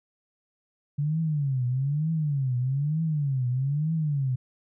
sine tone with vibrato, 141.6 Hz, C#3, 37 cents sharp, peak -23 dBFS, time 0.98-4.36 s, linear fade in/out 10 ms, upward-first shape triangle, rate 1.1 Hz, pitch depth 260 cents each way, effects none

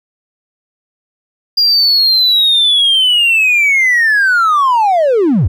triangle linear sweep, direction down, 4834 to 64.9 Hz, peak -5 dBFS, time 1.57-5.48 s, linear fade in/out 10 ms, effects tanh soft clip ceiling -3 dBFS

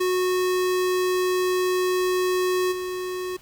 square tone with level steps, 366.4 Hz, F#4, 17 cents flat, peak -21 / -28 dBFS, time 0-3.37 s, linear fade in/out 10 ms, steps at 2.71 s, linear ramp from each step 20 ms, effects pink hiss -52 dBFS RMS until 3.41 s

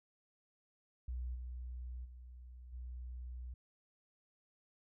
sine tone with level steps, 61.74 Hz, B1, in tune, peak -38 / -42 / -50 / -43 dBFS, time 1.08-3.54 s, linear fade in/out 5 ms, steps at 1.34 / 2.04 / 2.72 s, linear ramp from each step 20 ms, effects none

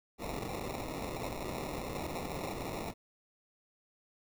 white noise with sample-and-hold, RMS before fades -39 dBFS, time 0.18-2.94 s, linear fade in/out 50 ms, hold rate 1575 Hz, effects none

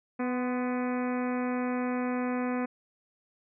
harmonic tone with a mistuned harmonic, 248.8 Hz, B3, 13 cents sharp, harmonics 1 / 2 / 3 / 4 / 5 / 6 / 7 / 8 / 9 / 10, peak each -29 / -35 / -39 / -41 / -43 / -45 / -46 / -47 / -48 / -49 dBFS, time 0.19-2.66 s, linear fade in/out 10 ms, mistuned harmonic 4, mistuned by +49 cents, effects none

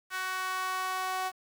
sawtooth tone with high-pass filter sweep, 373.6 Hz, F#4, 17 cents sharp, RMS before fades -33 dBFS, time 0.1-1.32 s, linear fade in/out 50 ms, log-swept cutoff 1400 to 840 Hz, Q 2.9, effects 9-bit

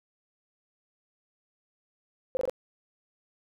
sine tone bursts, 517 Hz, C5, 21 cents flat, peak -25 dBFS, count 4, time 2.35-2.496 s, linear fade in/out 0 ms, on 20 ms, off 22 ms, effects none

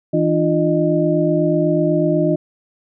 sine tone cluster, 162.8 / 298.8 / 346.9 / 614 Hz, E3 / D4 / F4 / D#5, -21 / +30 / -12 / -23 cents, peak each -19 dBFS, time 0.13-2.36 s, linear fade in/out 10 ms, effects none

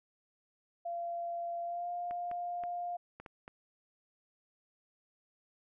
sine tone with pitch glide, 687 to 703.1 Hz, F5 to F5, -29 to +11 cents, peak -35 dBFS, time 0.85-2.97 s, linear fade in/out 10 ms, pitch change +40 cents, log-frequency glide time 1.63-1.89 s
clicks, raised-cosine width 0.5 ms, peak -32 dBFS, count 6, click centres 2.11 / 2.314 / 2.637 / 3.2 / 3.262 / 3.479 s
effects none

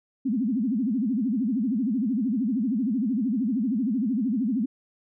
sine tone with vibrato, 235.7 Hz, A#3, 19 cents sharp, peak -22 dBFS, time 0.25-4.66 s, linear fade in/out 10 ms, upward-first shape sine, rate 13 Hz, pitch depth 270 cents each way, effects none

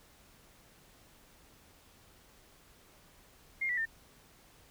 sine tone with pitch steps, 2122 / 1957.2 / 1805.1 Hz, C7 / B6 / A6, +24 / -16 / +44 cents, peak -30 dBFS, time 3.61-3.856 s, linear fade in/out 10 ms, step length 82 ms, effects pink hiss -61 dBFS RMS until 4.7 s

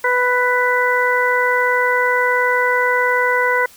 harmonic tone, 495.7 Hz, B4, 6 cents sharp, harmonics 1 / 2 / 3 / 4, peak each -19 / -19 / -19 / -19 dBFS, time 0.04-3.66 s, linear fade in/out 5 ms, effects white hiss -45 dBFS RMS until 3.76 s

